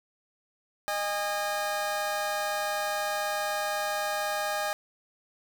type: tone pair together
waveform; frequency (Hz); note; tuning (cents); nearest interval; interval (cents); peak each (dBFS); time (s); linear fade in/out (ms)
25% pulse; 615.1 / 816; D#5 / G#5; -20 / -31; perfect fourth; 489; -27 / -27; 0.88-4.73; 0
effects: 8-bit